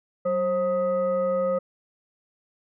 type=tone with frequency modulation; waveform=sine; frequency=533 Hz; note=C5; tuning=32 cents sharp; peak=-21 dBFS; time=0.25-1.59 s; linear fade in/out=10 ms; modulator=722 Hz; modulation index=0.55; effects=none